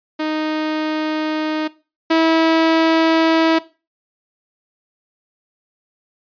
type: tone pair in turn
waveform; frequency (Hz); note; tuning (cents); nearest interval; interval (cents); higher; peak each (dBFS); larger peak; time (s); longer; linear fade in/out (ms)
sawtooth; 310 / 324.6; D#4 / E4; -6 / -27; minor second; 79; second; -15 / -8; second; 0.19-1.68 / 2.1-3.59; neither; 10
effects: noise-tail reverb RT60 0.3 s tail -18 dB re dry + resampled to 11025 Hz